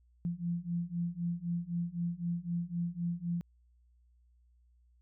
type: beating tone pair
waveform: sine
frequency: 170 / 173.9 Hz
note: F3 / F3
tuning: -46 / -7 cents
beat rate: 3.9 Hz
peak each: -36 / -35 dBFS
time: 0.25-3.41 s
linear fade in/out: 0 ms
effects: added 60 Hz sine -63 dBFS peak until 5.01 s